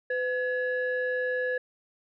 sine tone pair together, 504 / 1695.2 Hz, B4 / G#6, +35 / +35 cents, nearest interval octave + major sixth, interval 2100 cents, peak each -27 / -29 dBFS, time 0.1-1.58 s, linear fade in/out 5 ms, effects tanh soft clip ceiling -20 dBFS

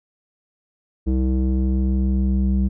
square tone with low-pass filter sweep, 64.8 Hz, C2, 16 cents flat, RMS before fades -19 dBFS, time 1.06-2.69 s, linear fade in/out 20 ms, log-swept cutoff 320 to 210 Hz, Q 2.5, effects none

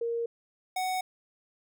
sine / square tone pair in turn, 466.2 / 743.7 Hz, A#4 / F#5, 0 / +9 cents, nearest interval minor sixth, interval 809 cents, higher second, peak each -28 / -29 dBFS, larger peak first, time 0.01-0.26 / 0.76-1.01 s, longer neither, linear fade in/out 5 ms, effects none

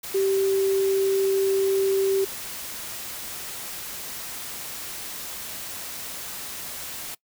sine tone in noise, 388.4 Hz, G4, 16 cents flat, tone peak -19 dBFS, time 0.14-2.25 s, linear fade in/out 10 ms, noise white, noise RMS -35 dBFS, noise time 0.03-7.15 s, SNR +13 dB, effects noise-tail reverb RT60 0.1 s tail -22 dB re dry

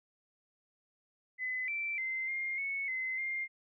sine tone with pitch steps, 2020 / 2338 / 2074 / 2119 / 2207 / 2051 / 2112 Hz, B6 / D7 / C7 / C7 / C#7 / C7 / C7, +39 / -8 / -16 / +21 / -8 / -35 / +16 cents, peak -33 dBFS, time 1.38-3.48 s, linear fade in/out 50 ms, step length 300 ms, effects none

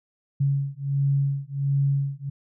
sine beating tone pair, 138.59 / 139.99 Hz, C#3 / C#3, 0 / +17 cents, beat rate 1.4 Hz, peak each -24 dBFS, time 0.4-2.3 s, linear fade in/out 10 ms, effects none

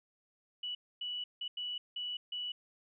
sine tone bursts at uneven times, 2951 Hz, F#7, 5 cents flat, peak -36 dBFS, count 6, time 0.63-0.75 / 1.01-1.24 / 1.41-1.48 / 1.57-1.78 / 1.96-2.17 / 2.32-2.52 s, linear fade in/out 5 ms, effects none

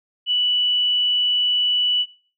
sine tone, 2960 Hz, F#7, in tune, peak -16 dBFS, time 0.26-2.06 s, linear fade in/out 50 ms, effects noise-tail reverb RT60 0.4 s tail -19 dB re dry

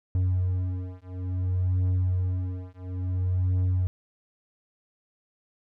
triangle beating tone pair, 91.4 / 91.98 Hz, F#2 / F#2, -21 / -10 cents, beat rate 0.58 Hz, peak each -25 dBFS, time 0.15-3.87 s, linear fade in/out 0 ms, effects none

